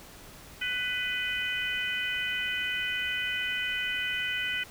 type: harmonic tone with a mistuned harmonic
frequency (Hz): 497.8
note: B4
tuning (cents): +14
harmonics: 3 / 4 / 5 / 6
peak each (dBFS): -34 / -34 / -34 / -34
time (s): 0.61-4.64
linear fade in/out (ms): 10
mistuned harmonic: 6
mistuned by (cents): +19
effects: pink hiss -49 dBFS RMS until 4.7 s